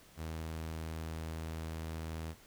sawtooth tone, 80.4 Hz, E2, 43 cents flat, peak -35 dBFS, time 0.16-2.35 s, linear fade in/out 50 ms, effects pink hiss -60 dBFS RMS until 2.46 s

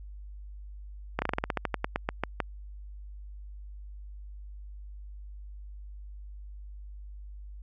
slowing click train, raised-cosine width 0.5 ms, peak -12 dBFS, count 16, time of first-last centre 1.19-2.403 s, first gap 30 ms, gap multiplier 1.13, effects added 50 Hz sine -41 dBFS peak until 7.62 s

